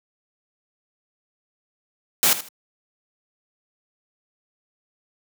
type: noise with echo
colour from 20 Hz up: white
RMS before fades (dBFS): -17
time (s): 2.23-2.33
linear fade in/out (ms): 0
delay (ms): 78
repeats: 2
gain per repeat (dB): -13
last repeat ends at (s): 2.486
effects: high-pass 150 Hz 12 dB/octave